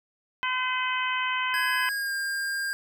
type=harmonic tone; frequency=510 Hz; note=C5; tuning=44 cents flat; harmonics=2 / 3 / 4 / 5 / 6; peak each=-29 / -31 / -32 / -33 / -34 dBFS; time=0.43-1.89 s; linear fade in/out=0 ms
type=tone with pitch glide; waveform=square; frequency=1661.2 to 1604.6 Hz; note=G#6 to G6; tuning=0 to +40 cents; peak=-28 dBFS; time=1.54-2.73 s; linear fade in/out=0 ms; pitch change=-60 cents; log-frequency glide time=1.8-2.13 s
effects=none